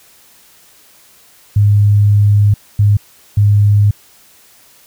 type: tone bursts at uneven times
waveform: sine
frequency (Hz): 102.9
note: G#2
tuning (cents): -16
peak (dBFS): -6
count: 3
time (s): 1.56-2.54 / 2.79-2.97 / 3.37-3.91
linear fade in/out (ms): 5
effects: white hiss -46 dBFS RMS until 4.86 s